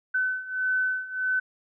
sine beating tone pair, 1513 / 1514.6 Hz, F#6 / F#6, +38 / +40 cents, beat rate 1.6 Hz, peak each -29 / -26 dBFS, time 0.14-1.4 s, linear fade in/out 10 ms, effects none

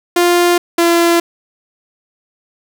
sawtooth tone pair in turn, 350 / 340.2 Hz, F4 / F4, +4 / -45 cents, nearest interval unison, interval 49 cents, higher first, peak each -5 dBFS, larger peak neither, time 0.16-0.58 / 0.78-1.2 s, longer neither, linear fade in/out 5 ms, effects none

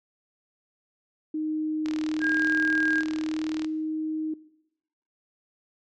sine tone with pitch glide, 310 to 312.7 Hz, D#4 to D#4, -6 to +9 cents, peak -26 dBFS, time 1.34-4.34 s, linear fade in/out 5 ms, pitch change +15 cents, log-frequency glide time 2.09-3.49 s
click train, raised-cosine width 0.2 ms, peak -19 dBFS, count 71, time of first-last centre 1.86-3.646 s, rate 39.2 Hz
sine tone, 1619 Hz, G#6, 45 cents flat, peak -22 dBFS, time 2.2-3.04 s, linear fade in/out 50 ms
effects noise-tail reverb RT60 0.8 s tail -19 dB re dry + MP3 64 kbps

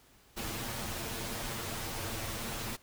pink noise with comb filter, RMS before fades -38 dBFS, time 0.36-2.77 s, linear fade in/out 20 ms, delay 8.8 ms, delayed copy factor +0.75, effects pink hiss -62 dBFS RMS until 2.82 s

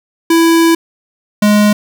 square tone pair in turn, 331.2 / 208.6 Hz, E4 / G#3, +8 / +8 cents, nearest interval minor sixth, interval 800 cents, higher first, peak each -7 dBFS, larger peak neither, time 0.3-0.75 / 1.42-1.73 s, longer first, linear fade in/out 5 ms, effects 8-bit

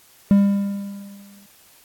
triangle tone with exponential decay, 200 Hz, G3, 35 cents sharp, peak -7 dBFS, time 0.31-1.46 s, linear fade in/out 0 ms, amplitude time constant 250 ms, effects white hiss -52 dBFS RMS until 1.84 s + AAC 64 kbps

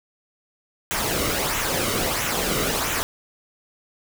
pink noise with flanger, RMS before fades -24 dBFS, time 0.91-3.03 s, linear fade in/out 0 ms, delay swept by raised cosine 0.21 to 1.21 ms, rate 1.5 Hz, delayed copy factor -0.55, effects none

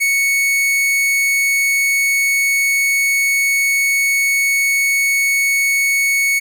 45% pulse tone, 2217 Hz, C#7, in tune, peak -13 dBFS, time 0-6.4 s, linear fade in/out 20 ms, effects none

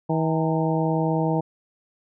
harmonic tone with a mistuned harmonic, 160.4 Hz, E3, 47 cents flat, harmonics 1 / 2 / 3 / 4 / 5 / 6, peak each -23 / -26 / -28 / -29 / -30 / -31 dBFS, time 0.09-1.41 s, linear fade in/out 10 ms, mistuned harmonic 6, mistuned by -93 cents, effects none

